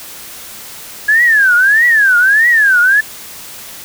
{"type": "tone with vibrato", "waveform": "sine", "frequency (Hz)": 1661.2, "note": "G#6", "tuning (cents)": 0, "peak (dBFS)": -6, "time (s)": [1.08, 3.01], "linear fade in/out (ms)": 10, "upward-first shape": "triangle", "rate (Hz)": 1.6, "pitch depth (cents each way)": 290, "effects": ["white hiss -31 dBFS RMS until 3.84 s"]}